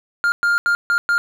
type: tone bursts at uneven times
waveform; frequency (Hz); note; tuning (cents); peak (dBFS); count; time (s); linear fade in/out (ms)
triangle; 1405; F6; +10; -12; 5; 0.24-0.32 / 0.43-0.58 / 0.66-0.75 / 0.9-0.98 / 1.09-1.18; 0
effects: none